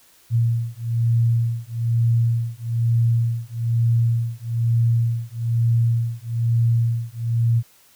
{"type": "beating tone pair", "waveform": "sine", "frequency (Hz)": [115.8, 116.9], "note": ["A#2", "A#2"], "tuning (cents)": [-11, 5], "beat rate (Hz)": 1.1, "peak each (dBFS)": -20, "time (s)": [0.3, 7.63], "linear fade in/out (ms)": 50, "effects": ["white hiss -54 dBFS RMS until 7.95 s"]}